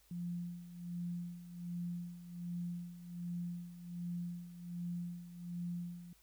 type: tone with tremolo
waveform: sine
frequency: 174.3 Hz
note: F3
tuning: 3 cents flat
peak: -37 dBFS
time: 0.11-6.13 s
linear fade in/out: 2 ms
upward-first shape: sine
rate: 1.3 Hz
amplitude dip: 75%
effects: added 50 Hz sine -70 dBFS peak until 6.22 s + white hiss -69 dBFS RMS until 6.22 s